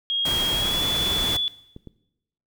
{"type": "tone with pitch glide", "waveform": "sine", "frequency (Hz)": [3264, 3438], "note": ["G#7", "A7"], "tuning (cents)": [-31, -41], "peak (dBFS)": -22, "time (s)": [0.1, 1.48], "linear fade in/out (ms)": 0, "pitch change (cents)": 90, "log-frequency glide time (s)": [0.52, 0.82]}
{"type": "noise", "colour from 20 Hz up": "pink", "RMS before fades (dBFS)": -29, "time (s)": [0.25, 1.37], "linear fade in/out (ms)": 5}
{"type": "clicks", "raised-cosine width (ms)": 3, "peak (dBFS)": -26, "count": 3, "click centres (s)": [1.245, 1.764, 1.873]}
{"effects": ["noise-tail reverb RT60 0.9 s tail -19 dB re dry"]}